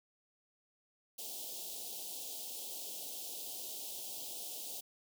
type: band-stop noise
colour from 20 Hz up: white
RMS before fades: -44 dBFS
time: 1.18-4.81 s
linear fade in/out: 10 ms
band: 820 to 2900 Hz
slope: 48 dB/octave
effects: high-pass 300 Hz 12 dB/octave